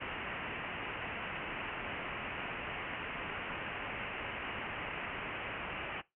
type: low-pass noise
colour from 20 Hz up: white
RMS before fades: -41 dBFS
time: 0-6.02 s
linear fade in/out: 20 ms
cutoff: 2900 Hz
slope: 96 dB/octave
effects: noise-tail reverb RT60 0.2 s tail -19 dB re dry